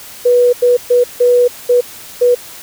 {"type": "tone bursts at uneven times", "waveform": "sine", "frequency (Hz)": 489.1, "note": "B4", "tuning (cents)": -17, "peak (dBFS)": -6, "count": 6, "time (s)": [[0.25, 0.53], [0.62, 0.77], [0.9, 1.04], [1.2, 1.48], [1.69, 1.81], [2.21, 2.35]], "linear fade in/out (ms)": 10, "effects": ["white hiss -33 dBFS RMS until 2.62 s"]}